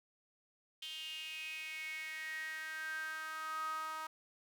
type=tone with high-pass filter sweep; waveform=sawtooth; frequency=314.8 Hz; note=D#4; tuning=20 cents sharp; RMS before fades=-43 dBFS; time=0.82-4.07 s; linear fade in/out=5 ms; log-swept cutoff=3100 to 1100 Hz; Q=9; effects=none